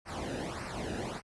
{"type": "noise with flanger", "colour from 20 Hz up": "brown", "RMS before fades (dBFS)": -37, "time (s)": [0.05, 1.22], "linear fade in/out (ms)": 50, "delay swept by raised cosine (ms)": [0.28, 0.93], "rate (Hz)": 1.7, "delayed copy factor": -0.75, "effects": ["high-pass 60 Hz 12 dB/octave", "resampled to 24000 Hz"]}